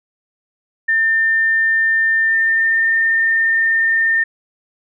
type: tone with pitch glide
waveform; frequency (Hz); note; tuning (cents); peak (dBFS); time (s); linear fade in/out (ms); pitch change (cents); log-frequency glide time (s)
sine; 1800 to 1811.5; A6 to A6; +39 to +50; -12; 0.88-4.24; 10; +11; 2.19-2.93
effects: none